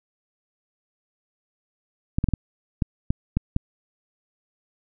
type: clicks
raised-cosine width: 5 ms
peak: -8 dBFS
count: 8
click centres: 2.185 / 2.241 / 2.287 / 2.337 / 2.822 / 3.105 / 3.37 / 3.564 s
effects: none